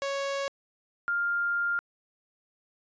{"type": "tone pair in turn", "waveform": ["sawtooth", "sine"], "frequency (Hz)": [554.4, 1400.7], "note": ["C#5", "F6"], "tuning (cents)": [0, 5], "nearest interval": "octave + major third", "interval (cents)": 1605, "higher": "second", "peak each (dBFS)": -25, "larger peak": "neither", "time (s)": [[0.02, 0.48], [1.08, 1.79]], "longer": "second", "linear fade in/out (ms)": 0, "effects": ["resampled to 16000 Hz"]}